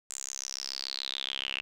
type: tone with band-pass filter sweep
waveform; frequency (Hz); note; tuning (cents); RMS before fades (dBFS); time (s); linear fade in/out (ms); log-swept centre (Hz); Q
sawtooth; 67; C2; +42; -37; 0.1-1.61; 0; 7600 to 2700; 8.4
effects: none